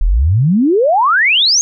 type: exponential sweep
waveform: sine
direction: up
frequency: 34.52 to 6645 Hz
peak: -8 dBFS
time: 0.01-1.61 s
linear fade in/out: 0 ms
effects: none